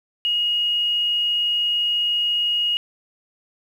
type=tone with quantisation; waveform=sine; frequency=2877 Hz; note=F#7; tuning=49 cents flat; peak=-18 dBFS; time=0.25-2.77 s; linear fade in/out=0 ms; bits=8; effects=none